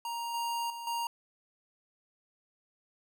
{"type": "tone with level steps", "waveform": "square", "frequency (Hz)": 936, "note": "A#5", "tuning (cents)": 7, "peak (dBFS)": [-35, -32, -40, -32], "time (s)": [0.05, 1.07], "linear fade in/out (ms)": 2, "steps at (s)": [0.34, 0.7, 0.87], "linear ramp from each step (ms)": 2, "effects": []}